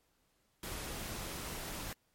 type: noise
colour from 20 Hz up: pink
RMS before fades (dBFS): -42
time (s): 0.63-1.93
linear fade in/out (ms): 2
effects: pink hiss -75 dBFS RMS until 2.14 s + MP3 64 kbps